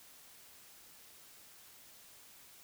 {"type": "silence", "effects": ["white hiss -58 dBFS RMS until 2.63 s"]}